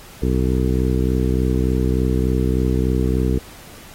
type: harmonic tone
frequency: 63.4 Hz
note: B1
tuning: 46 cents sharp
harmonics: 1 / 2 / 3 / 4 / 5 / 6 / 7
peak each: -19 / -22 / -24 / -25 / -26 / -27 / -27 dBFS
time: 0.22-3.39 s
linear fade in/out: 5 ms
effects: pink hiss -42 dBFS RMS until 3.94 s + AAC 48 kbps